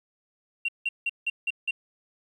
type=tone bursts; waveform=sine; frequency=2752 Hz; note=F7; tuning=26 cents flat; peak=-23 dBFS; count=6; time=0.65-1.71 s; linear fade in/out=5 ms; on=35 ms; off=170 ms; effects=tanh soft clip ceiling -19 dBFS + 10-bit